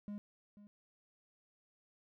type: tone with echo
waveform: triangle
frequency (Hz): 205.8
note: G#3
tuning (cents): -16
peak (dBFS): -39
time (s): 0.08-0.18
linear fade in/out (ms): 0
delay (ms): 490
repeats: 1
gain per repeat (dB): -14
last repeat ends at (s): 0.67
effects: none